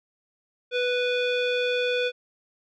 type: tone with low-pass filter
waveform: square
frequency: 493.9 Hz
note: B4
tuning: in tune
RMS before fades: -25 dBFS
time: 0.71-2.12 s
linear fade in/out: 50 ms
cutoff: 3100 Hz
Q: 4.4
effects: none